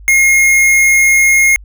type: tone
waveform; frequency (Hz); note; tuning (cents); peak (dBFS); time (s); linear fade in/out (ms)
square; 2147; C7; +44; -7; 0.08-1.56; 0
effects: added 50 Hz sine -32 dBFS peak until 1.64 s